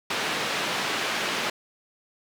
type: band-pass noise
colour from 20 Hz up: white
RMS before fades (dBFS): -28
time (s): 0.1-1.5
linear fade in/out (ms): 5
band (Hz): 180 to 3100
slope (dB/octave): 12
effects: none